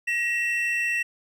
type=tone pair together; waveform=triangle; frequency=1900 / 2687 Hz; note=A#6 / E7; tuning=+33 / +33 cents; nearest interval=tritone; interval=600 cents; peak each=-24 dBFS; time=0.07-1.03 s; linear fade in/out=10 ms; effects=none